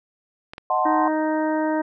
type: clicks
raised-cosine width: 0.3 ms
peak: -20 dBFS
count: 2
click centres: 0.535 / 0.581 s
type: chord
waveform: sine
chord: D# diminished seventh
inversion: none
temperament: equal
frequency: 622.3 / 740 / 880 / 1046.5 Hz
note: D#5 / F#5 / A5 / C6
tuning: 0 / 0 / 0 / 0 cents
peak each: -26 / -22 / -26 / -22 dBFS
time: 0.7-1.08 s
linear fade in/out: 2 ms
type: harmonic tone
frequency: 311.1 Hz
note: D#4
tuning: in tune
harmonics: 1 / 2 / 3 / 4 / 5 / 6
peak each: -22 / -25 / -27 / -40 / -34 / -37 dBFS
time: 0.85-1.82 s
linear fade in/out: 10 ms
effects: none